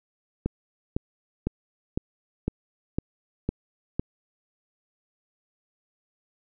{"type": "click train", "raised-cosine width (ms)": 3, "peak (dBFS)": -12, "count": 8, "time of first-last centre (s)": [0.46, 3.995], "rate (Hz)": 1.98, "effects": []}